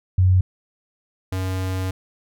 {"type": "tone pair in turn", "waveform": ["sine", "square"], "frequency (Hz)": [92.5, 93.63], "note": ["F#2", "F#2"], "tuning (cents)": [0, 21], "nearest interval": "unison", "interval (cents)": 21, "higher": "second", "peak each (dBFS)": [-12, -23], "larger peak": "first", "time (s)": [[0.18, 0.41], [1.32, 1.91]], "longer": "second", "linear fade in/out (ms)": 5, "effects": []}